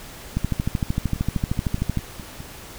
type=two click trains; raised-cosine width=5 ms; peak=-22 / -9 dBFS; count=7 / 22; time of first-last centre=1.16-2.405 / 0.37-1.973 s; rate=4.82 / 13.1 Hz; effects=pink hiss -40 dBFS RMS until 2.78 s